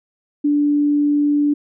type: tone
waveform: sine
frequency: 291.9 Hz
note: D4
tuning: 10 cents flat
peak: -13 dBFS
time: 0.44-1.54 s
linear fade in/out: 10 ms
effects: none